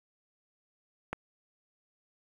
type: click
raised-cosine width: 0.5 ms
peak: -18 dBFS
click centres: 1.13 s
effects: 8-bit